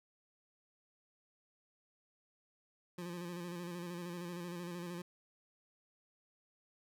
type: tone with vibrato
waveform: 25% pulse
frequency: 174.61 Hz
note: F3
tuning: in tune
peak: -38 dBFS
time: 2.98-5.02 s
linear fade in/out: 5 ms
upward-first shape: square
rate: 13 Hz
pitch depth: 36 cents each way
effects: none